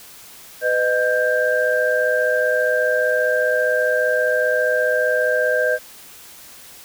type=tone cluster; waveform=sine; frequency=502 / 617 / 1582 Hz; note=B4 / D#5 / G6; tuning=+28 / -15 / +15 cents; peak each=-20 dBFS; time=0.61-5.79 s; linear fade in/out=50 ms; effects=white hiss -42 dBFS RMS until 6.84 s